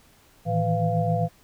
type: tone cluster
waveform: sine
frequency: 111.1 / 157.1 / 164.6 / 499.6 / 692 Hz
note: A2 / D#3 / E3 / B4 / F5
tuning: +17 / +17 / -2 / +20 / -16 cents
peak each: -26 / -29 / -26 / -30 / -26 dBFS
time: 0.45-1.29 s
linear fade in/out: 50 ms
effects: pink hiss -57 dBFS RMS until 1.43 s